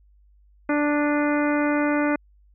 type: harmonic tone with a mistuned harmonic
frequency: 293.9 Hz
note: D4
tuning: 1 cent sharp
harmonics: 1 / 2 / 3 / 4 / 5 / 6 / 7 / 8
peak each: -21 / -26 / -31 / -32 / -30 / -36 / -33 / -38 dBFS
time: 0.69-2.16 s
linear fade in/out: 5 ms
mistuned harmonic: 8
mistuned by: +71 cents
effects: added 50 Hz sine -53 dBFS peak until 2.54 s